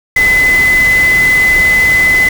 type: tone in noise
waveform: sine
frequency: 2021 Hz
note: B6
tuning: 39 cents sharp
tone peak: -6 dBFS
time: 0.16-2.29 s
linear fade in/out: 5 ms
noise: pink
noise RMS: -20 dBFS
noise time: 0.16-2.29 s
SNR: +11 dB
effects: none